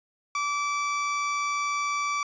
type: tone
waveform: 30% pulse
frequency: 1158 Hz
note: D6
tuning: 25 cents flat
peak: -23 dBFS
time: 0.35-2.23 s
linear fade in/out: 2 ms
effects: resampled to 16000 Hz